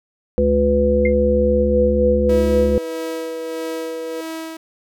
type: harmonic tone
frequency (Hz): 71.1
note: C#2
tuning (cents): +45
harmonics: 1 / 3 / 5 / 7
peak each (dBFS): -20 / -20 / -23 / -15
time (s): 0.38-2.78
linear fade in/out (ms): 0
type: tone with exponential decay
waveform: sine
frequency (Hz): 2109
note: C7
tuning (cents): +13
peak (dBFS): -17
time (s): 1.05-1.14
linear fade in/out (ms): 5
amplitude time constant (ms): 19
type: tone with pitch glide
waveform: sine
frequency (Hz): 493.9 to 487.9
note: B4 to B4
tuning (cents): 0 to -21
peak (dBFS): -25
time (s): 1.6-4.21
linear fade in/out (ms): 5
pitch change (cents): -21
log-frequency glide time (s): 2.5-3.41
type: tone with tremolo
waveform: sawtooth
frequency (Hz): 323.1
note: E4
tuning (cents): -35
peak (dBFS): -22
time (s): 2.29-4.57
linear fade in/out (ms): 5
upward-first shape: sine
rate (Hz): 1.6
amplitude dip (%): 50
effects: none